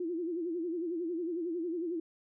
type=tone with vibrato; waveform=sine; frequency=340 Hz; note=F4; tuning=46 cents flat; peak=-32 dBFS; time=0-2 s; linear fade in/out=5 ms; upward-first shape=sine; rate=11 Hz; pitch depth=110 cents each way; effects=none